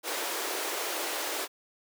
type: high-pass noise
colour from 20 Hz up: pink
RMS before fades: -33 dBFS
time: 0.03-1.48 s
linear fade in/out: 50 ms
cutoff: 320 Hz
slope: 48 dB/octave
effects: none